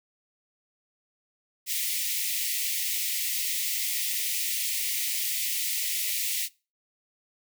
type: high-pass noise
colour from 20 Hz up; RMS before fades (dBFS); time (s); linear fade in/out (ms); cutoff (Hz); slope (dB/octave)
white; -29; 1.66-6.49; 50; 1900; 96
effects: noise-tail reverb RT60 0.3 s tail -22 dB re dry